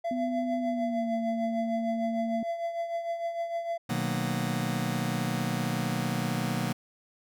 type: tone with tremolo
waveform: triangle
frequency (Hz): 677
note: E5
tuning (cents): +46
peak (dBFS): -25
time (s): 0.04-3.78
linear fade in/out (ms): 10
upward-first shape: triangle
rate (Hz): 6.6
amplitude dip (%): 65
type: tone with pitch glide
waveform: sine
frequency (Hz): 250 to 229.3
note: B3 to A#3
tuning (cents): +21 to -28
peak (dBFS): -29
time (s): 0.11-2.43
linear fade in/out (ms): 2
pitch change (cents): -149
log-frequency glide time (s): 0.6-1.13
type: chord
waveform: sawtooth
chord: B major seventh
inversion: none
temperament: just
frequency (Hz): 123.47 / 154.34 / 185.21 / 231.5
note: B2 / D#3 / F#3 / A#3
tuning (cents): 0 / -14 / +2 / -12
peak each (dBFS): -29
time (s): 3.89-6.73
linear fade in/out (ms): 10
effects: none